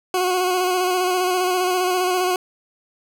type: tone with vibrato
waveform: 20% pulse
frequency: 365.2 Hz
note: F#4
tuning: 23 cents flat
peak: -13 dBFS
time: 0.14-2.36 s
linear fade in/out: 2 ms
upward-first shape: square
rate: 15 Hz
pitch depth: 25 cents each way
effects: none